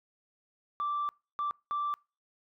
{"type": "tone bursts at uneven times", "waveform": "sine", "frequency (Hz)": 1171, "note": "D6", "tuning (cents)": -5, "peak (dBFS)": -28, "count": 3, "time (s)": [[0.8, 1.09], [1.39, 1.51], [1.71, 1.94]], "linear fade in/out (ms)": 0, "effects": ["noise-tail reverb RT60 0.3 s tail -26 dB re dry", "tanh soft clip ceiling -26 dBFS"]}